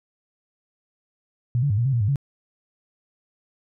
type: tone with pitch steps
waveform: sine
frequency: 121 / 143 / 101.7 / 118.5 / 135 / 118.5 / 101.8 / 140 Hz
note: B2 / D3 / G#2 / A#2 / C#3 / A#2 / G#2 / C#3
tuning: -35 / -46 / -36 / +29 / -45 / +29 / -34 / +18 cents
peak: -18 dBFS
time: 1.55-2.158 s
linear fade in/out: 0 ms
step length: 76 ms
effects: none